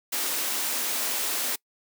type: high-pass noise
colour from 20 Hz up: white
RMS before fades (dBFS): -28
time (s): 0.12-1.56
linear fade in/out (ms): 10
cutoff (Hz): 220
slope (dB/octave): 96
effects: noise-tail reverb RT60 0.1 s tail -25 dB re dry